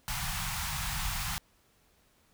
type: band-stop noise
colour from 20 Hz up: pink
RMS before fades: -34 dBFS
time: 0.08-1.38 s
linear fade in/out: 0 ms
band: 180 to 770 Hz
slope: 48 dB/octave
effects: pink hiss -67 dBFS RMS until 2.33 s